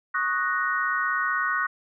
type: chord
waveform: sine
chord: D# minor seventh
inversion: third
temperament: equal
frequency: 1108.7 / 1244.5 / 1480 / 1864.7 Hz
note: C#6 / D#6 / F#6 / A#6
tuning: 0 / 0 / 0 / 0 cents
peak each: -29 / -30 / -26 / -29 dBFS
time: 0.14-1.67 s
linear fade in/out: 10 ms
effects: none